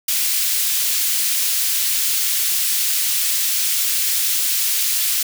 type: high-pass noise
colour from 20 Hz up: white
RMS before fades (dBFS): -19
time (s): 0.08-5.23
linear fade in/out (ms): 5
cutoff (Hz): 2600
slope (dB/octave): 12
effects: none